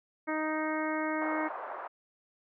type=harmonic tone; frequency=311.1 Hz; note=D#4; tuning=in tune; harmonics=1 / 2 / 3 / 4 / 5 / 6 / 7; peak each=-33 / -36 / -38 / -39 / -40 / -41 / -41 dBFS; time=0.27-1.49 s; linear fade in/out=20 ms
type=band-pass noise; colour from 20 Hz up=pink; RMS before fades=-40 dBFS; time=1.21-1.88 s; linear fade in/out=10 ms; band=600 to 1300 Hz; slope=24 dB/octave
effects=none